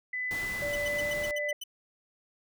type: tone with tremolo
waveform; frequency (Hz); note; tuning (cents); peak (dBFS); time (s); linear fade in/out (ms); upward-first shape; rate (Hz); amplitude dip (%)
sine; 2003; B6; +24; -30; 0.13-1.53; 5; sine; 1.5; 25
type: noise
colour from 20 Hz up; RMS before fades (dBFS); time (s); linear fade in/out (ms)
pink; -41; 0.31-1.31; 0
type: tone with pitch glide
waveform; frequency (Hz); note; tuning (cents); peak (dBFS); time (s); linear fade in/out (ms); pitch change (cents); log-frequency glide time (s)
sine; 581 to 591.5; D5 to D5; -19 to +12; -32; 0.62-1.53; 2; +31; 0.73-1.24
type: tone bursts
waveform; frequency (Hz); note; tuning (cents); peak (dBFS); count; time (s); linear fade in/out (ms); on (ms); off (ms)
sawtooth; 3004; F#7; +26; -33; 8; 0.73-1.638; 5; 26; 100
effects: none

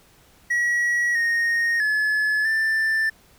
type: tone with pitch steps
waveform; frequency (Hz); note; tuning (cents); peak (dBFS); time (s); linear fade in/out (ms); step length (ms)
triangle; 1919 / 1858 / 1714 / 1774; A#6 / A#6 / A6 / A6; +50 / -6 / -46 / +14; -17; 0.5-3.1; 10; 650
effects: pink hiss -55 dBFS RMS until 3.38 s

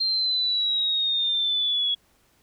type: exponential sweep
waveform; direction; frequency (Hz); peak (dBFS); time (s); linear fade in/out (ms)
sine; down; 4186 to 3346; -21; 0-1.95; 10
effects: pink hiss -63 dBFS RMS until 2.42 s

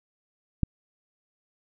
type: click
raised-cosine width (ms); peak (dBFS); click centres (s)
5; -10; 0.633
effects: none

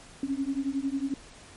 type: beating tone pair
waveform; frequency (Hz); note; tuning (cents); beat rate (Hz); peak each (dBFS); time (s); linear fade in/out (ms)
sine; 268.7 / 279.7; C4 / C#4; +46 / +16; 11; -30; 0.23-1.14; 2
effects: pink hiss -50 dBFS RMS until 1.56 s + MP3 48 kbps

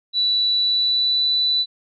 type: tone with pitch glide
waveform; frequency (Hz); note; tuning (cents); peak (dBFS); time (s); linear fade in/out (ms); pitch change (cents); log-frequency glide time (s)
sine; 3951 to 3976; B7 to B7; 0 to +11; -16; 0.13-1.66; 50; +11; 0.61-1.28
effects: none

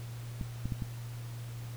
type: clicks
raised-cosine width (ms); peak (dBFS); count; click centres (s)
5; -22; 4; 0.412 / 0.656 / 0.722 / 0.822
effects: added 118 Hz sine -39 dBFS peak until 1.76 s + pink hiss -52 dBFS RMS until 1.76 s

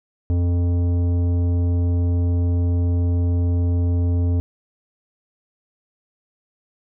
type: tone with tanh clipping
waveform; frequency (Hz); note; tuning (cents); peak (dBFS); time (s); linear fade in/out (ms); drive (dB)
triangle; 87.31; F2; 0; -18; 0.3-4.4; 0; 16
effects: none

